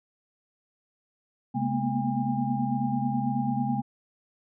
sine tone cluster, 133.8 / 210.5 / 234.1 / 243.3 / 807 Hz, C3 / G#3 / A#3 / B3 / G#5, +39 / +24 / +8 / -26 / -50 cents, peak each -31 dBFS, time 1.54-3.82 s, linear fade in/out 20 ms, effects none

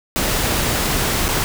pink noise with dropouts, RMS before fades -19 dBFS, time 0.16-1.44 s, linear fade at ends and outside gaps 0 ms, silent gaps 1.282-1.288 s, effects none

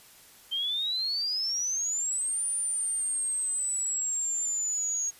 sine exponential two-way sweep, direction up then down, 3120 to 9397 to 6580 Hz, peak -27 dBFS, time 0.51-5.11 s, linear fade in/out 20 ms, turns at 2.46 s, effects white hiss -54 dBFS RMS until 5.19 s + resampled to 32000 Hz

